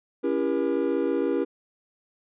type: chord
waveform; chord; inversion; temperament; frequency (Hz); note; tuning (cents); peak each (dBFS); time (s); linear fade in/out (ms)
triangle; C# diminished seventh; none; just; 277.2 / 332.6 / 399.1 / 479; C#4 / E4 / G4 / Bb4; 0 / +16 / +31 / +47; -26; 0.23-1.45; 20
effects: resampled to 8000 Hz